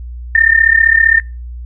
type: tone with amplitude modulation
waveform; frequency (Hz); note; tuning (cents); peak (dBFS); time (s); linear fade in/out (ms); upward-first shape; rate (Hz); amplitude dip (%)
sine; 1811; A6; +49; -3; 0.35-1.2; 2; sine; 35.3; 85
effects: noise-tail reverb RT60 0.3 s tail -25 dB re dry + added 60 Hz sine -24 dBFS peak until 1.65 s